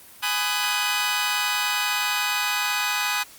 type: chord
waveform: 15% pulse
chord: G# minor seventh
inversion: none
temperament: just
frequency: 830.6 / 996.7 / 1245.9 / 1495.1 Hz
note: G#5 / B5 / D#6 / F#6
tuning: 0 / +16 / +2 / +18 cents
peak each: -22 dBFS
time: 0.22-3.24 s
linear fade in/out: 20 ms
effects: white hiss -47 dBFS RMS until 3.38 s + Opus 32 kbps